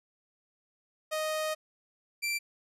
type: tone pair in turn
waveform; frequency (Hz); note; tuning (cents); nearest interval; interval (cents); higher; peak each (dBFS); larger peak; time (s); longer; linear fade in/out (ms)
sawtooth; 622.3 / 2349; D#5 / D7; 0 / 0; octave + major seventh; 2300; second; -26; neither; 1.11-1.55 / 2.22-2.39; first; 20
effects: resampled to 32000 Hz